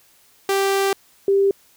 sawtooth / sine tone pair in turn, 392 / 394.5 Hz, G4 / G4, 0 / +11 cents, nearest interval unison, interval 11 cents, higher second, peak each -13 dBFS, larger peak neither, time 0.49-0.93 / 1.28-1.51 s, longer first, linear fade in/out 2 ms, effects white hiss -55 dBFS RMS until 1.76 s

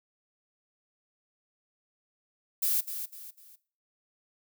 violet noise with echo, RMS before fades -27 dBFS, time 2.62-2.81 s, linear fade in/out 10 ms, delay 250 ms, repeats 3, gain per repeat -9 dB, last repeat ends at 3.56 s, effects noise-tail reverb RT60 0.4 s tail -18 dB re dry

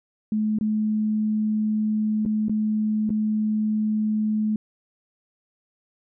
sine tone with dropouts, 214.6 Hz, A3, 43 cents flat, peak -20 dBFS, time 0.32-4.56 s, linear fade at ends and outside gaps 2 ms, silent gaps 0.587-0.61 / 2.252-2.26 / 2.484-2.495 / 3.094-3.103 s, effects none

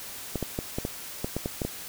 clicks, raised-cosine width 2 ms, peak -15 dBFS, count 10, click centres 0.357 / 0.427 / 0.589 / 0.785 / 0.851 / 1.245 / 1.366 / 1.459 / 1.618 / 1.65 s, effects white hiss -40 dBFS RMS until 1.88 s

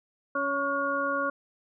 harmonic tone with a mistuned harmonic, 279 Hz, C#4, 11 cents sharp, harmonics 1 / 2 / 4 / 5, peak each -35 / -31 / -30 / -30 dBFS, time 0.35-1.3 s, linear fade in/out 5 ms, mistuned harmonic 5, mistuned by +38 cents, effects none

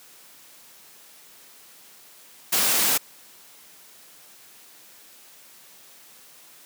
white noise, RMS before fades -21 dBFS, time 2.52-2.98 s, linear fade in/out 10 ms, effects white hiss -50 dBFS RMS until 6.65 s + high-pass 150 Hz 12 dB/octave

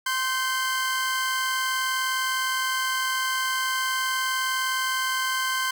sawtooth tone pair together, 1045 / 1547.7 Hz, C6 / G6, -2 / -23 cents, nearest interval perfect fifth, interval 679 cents, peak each -23 dBFS, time 0.06-5.71 s, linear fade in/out 5 ms, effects none

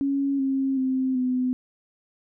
sine tone with pitch steps, 277.2 / 269 / 261 / 253.3 Hz, C#4 / C4 / C4 / B3, 0 / +48 / -4 / +44 cents, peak -21 dBFS, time 0.01-1.53 s, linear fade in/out 0 ms, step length 380 ms, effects none

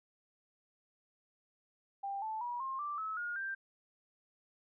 sine tone with pitch steps, 793 / 874.8 / 965.1 / 1064.7 / 1174.5 / 1295.7 / 1429.4 / 1576.9 Hz, G5 / A5 / B5 / C6 / D6 / E6 / F6 / G6, +20 / -10 / -40 / +30 / 0 / -30 / +40 / +10 cents, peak -36 dBFS, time 2.03-3.55 s, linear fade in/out 10 ms, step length 190 ms, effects none

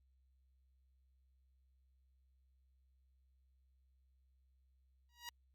10% pulse tone with exponential growth, 956 Hz, A#5, 43 cents sharp, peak -34 dBFS, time 5.09-5.29 s, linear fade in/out 1 ms, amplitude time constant 42 ms, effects added 65 Hz sine -70 dBFS peak until 5.54 s + Opus 48 kbps

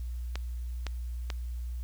clicks, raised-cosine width 0.2 ms, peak -18 dBFS, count 3, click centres 0.356 / 0.867 / 1.302 s, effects added 60 Hz sine -33 dBFS peak until 1.83 s + white hiss -61 dBFS RMS until 1.83 s

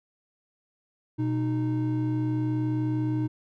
triangle tone pair together, 122.8 / 308.9 Hz, B2 / D#4, -9 / -12 cents, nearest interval octave + major third, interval 1597 cents, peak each -25 dBFS, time 1.18-3.28 s, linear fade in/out 20 ms, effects none

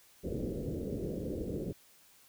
white low-pass noise, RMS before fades -37 dBFS, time 0.23-1.73 s, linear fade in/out 20 ms, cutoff 500 Hz, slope 48 dB/octave, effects white hiss -62 dBFS RMS until 2.28 s

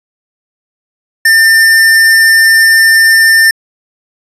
square tone, 1797 Hz, A6, 36 cents sharp, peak -4 dBFS, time 1.25-3.51 s, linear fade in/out 5 ms, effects resampled to 32000 Hz

